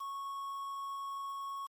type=tone with quantisation; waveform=triangle; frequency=1103 Hz; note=C#6; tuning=9 cents flat; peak=-36 dBFS; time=0-1.67 s; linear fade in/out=10 ms; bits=9; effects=MP3 64 kbps